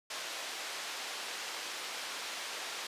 white band-pass noise, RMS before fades -41 dBFS, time 0.1-2.87 s, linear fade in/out 5 ms, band 450 to 4800 Hz, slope 12 dB/octave, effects resampled to 32000 Hz

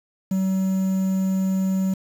triangle tone with quantisation, 190 Hz, F#3, 46 cents sharp, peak -17 dBFS, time 0.31-1.94 s, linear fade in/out 5 ms, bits 7, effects none

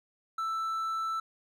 triangle tone, 1324 Hz, E6, 7 cents sharp, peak -28 dBFS, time 0.38-1.2 s, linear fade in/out 5 ms, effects none

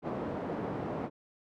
pink band-pass noise, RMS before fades -36 dBFS, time 0.02-1.1 s, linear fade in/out 50 ms, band 180 to 770 Hz, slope 12 dB/octave, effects none

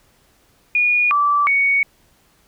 sine tone with pitch steps, 2445 / 1162 / 2231 Hz, D#7 / D6 / C#7, -31 / -19 / +11 cents, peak -13 dBFS, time 0.75-1.83 s, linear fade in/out 2 ms, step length 360 ms, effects pink hiss -57 dBFS RMS until 2.47 s

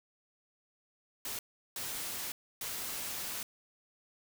white noise bursts at uneven times, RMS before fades -39 dBFS, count 3, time 1.25-1.39 / 1.76-2.32 / 2.61-3.43 s, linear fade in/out 2 ms, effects none

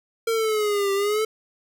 square exponential two-way sweep, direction down then up, 459.6 to 392 to 441.3 Hz, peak -21 dBFS, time 0.27-1.25 s, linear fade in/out 5 ms, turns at 0.93 s, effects none

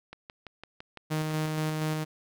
click train, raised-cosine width 0.3 ms, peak -26 dBFS, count 9, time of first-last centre 0.13-1.479 s, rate 5.93 Hz
sawtooth tone with tremolo, 155.5 Hz, D#3, 1 cent flat, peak -23 dBFS, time 1.1-2.05 s, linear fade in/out 20 ms, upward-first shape square, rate 4.2 Hz, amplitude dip 25%
effects none

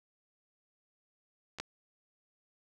clicks, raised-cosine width 0.2 ms, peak -27 / -18 dBFS, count 2, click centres 1.586 / 1.6 s, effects none

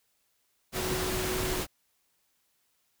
sine tone in noise, 370 Hz, F#4, in tune, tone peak -33 dBFS, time 0.73-1.63 s, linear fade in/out 50 ms, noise pink, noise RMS -32 dBFS, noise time 0.72-1.67 s, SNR -4 dB, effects white hiss -73 dBFS RMS until 3 s

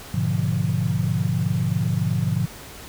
sine chord, G# diminished seventh, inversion none, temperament equal, 103.83 / 123.47 / 146.83 / 174.61 Hz, G#2 / B2 / D3 / F3, 0 / 0 / 0 / 0 cents, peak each -25 dBFS, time 0.14-2.46 s, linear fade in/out 5 ms, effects pink hiss -40 dBFS RMS until 2.88 s

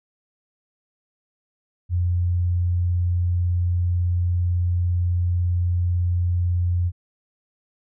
sine tone, 88.2 Hz, F2, 18 cents sharp, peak -18 dBFS, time 1.89-6.92 s, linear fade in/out 50 ms, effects none

